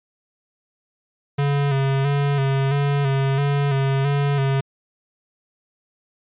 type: tone with vibrato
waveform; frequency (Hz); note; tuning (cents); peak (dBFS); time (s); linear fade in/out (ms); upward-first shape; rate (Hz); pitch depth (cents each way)
square; 139; C#3; +5; -18; 1.38-4.61; 10; square; 1.5; 38
effects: resampled to 8000 Hz

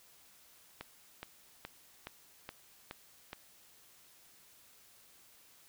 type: click train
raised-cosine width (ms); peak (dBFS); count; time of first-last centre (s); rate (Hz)
0.3; -26; 7; 0.81-3.331; 2.38
effects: white hiss -62 dBFS RMS until 5.68 s

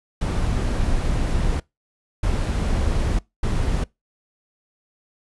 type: noise bursts at uneven times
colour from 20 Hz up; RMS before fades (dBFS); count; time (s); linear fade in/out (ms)
brown; -21; 3; 0.21-1.6 / 2.23-3.19 / 3.43-3.84; 5
effects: noise-tail reverb RT60 0.2 s tail -23 dB re dry + resampled to 24000 Hz

